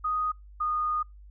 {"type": "tone pair in turn", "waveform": "sine", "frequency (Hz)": [1244.5, 1229.5], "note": ["D#6", "D#6"], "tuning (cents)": [0, -21], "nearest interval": "unison", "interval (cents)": 21, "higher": "first", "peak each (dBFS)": -25, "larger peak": "neither", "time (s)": [[0.04, 0.32], [0.6, 1.03]], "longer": "second", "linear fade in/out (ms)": 10, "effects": ["noise-tail reverb RT60 0.2 s tail -26 dB re dry", "added 50 Hz sine -46 dBFS peak until 1.3 s"]}